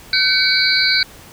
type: tone cluster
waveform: sine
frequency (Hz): 1524 / 2254 / 3979 / 4307 / 4647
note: G6 / C#7 / B7 / C8 / D8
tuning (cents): -49 / +28 / +12 / +49 / -19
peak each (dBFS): -19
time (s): 0.13-1.03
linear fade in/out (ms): 2
effects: pink hiss -41 dBFS RMS until 1.32 s